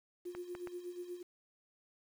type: tone with tremolo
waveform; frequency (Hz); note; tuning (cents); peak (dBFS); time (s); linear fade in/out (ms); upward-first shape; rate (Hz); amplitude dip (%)
sine; 354.8; F4; +27; -39; 0.25-1.23; 10; sine; 8.3; 70
type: clicks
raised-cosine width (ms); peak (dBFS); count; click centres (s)
0.5; -31; 3; 0.35 / 0.551 / 0.673
effects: 10-bit